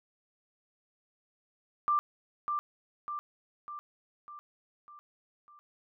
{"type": "tone with echo", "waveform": "sine", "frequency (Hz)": 1184, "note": "D6", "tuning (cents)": 14, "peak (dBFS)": -24, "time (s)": [1.88, 1.99], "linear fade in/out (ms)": 0, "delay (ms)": 600, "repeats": 6, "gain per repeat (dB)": -5, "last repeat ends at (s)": 5.59, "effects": []}